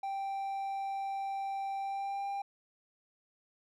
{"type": "tone with pitch glide", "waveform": "triangle", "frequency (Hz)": [784, 795.9], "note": ["G5", "G5"], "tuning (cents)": [0, 26], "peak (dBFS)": -32, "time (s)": [0.03, 2.42], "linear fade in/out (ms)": 5, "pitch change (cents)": 26, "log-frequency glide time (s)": [1.79, 2.27], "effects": []}